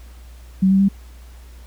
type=tone with pitch steps; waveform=sine; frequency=190 / 193.32 / 196.7 Hz; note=F#3 / G3 / G3; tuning=+46 / -24 / +6 cents; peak=-11 dBFS; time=0.62-0.887 s; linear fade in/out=10 ms; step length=89 ms; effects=added 60 Hz sine -38 dBFS peak until 1.66 s + pink hiss -51 dBFS RMS until 1.66 s